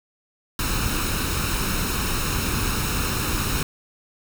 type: noise with comb filter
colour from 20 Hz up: pink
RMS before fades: -24 dBFS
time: 0.59-3.63 s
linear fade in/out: 2 ms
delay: 0.75 ms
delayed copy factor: +0.6
effects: none